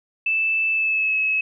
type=tone with pitch glide; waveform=sine; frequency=2637 to 2577 Hz; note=E7 to E7; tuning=0 to -40 cents; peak=-18 dBFS; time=0.26-1.41 s; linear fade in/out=5 ms; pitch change=-40 cents; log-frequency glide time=0.71-1.17 s; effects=none